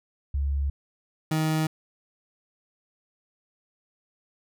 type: tone pair in turn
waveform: sine / 30% pulse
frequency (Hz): 70 / 157.14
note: C#2 / D#3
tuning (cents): +18 / +17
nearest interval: octave + major second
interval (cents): 1399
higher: second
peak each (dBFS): -23 / -20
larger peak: second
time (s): 0.34-0.7 / 1.31-1.67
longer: neither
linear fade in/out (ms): 5
effects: none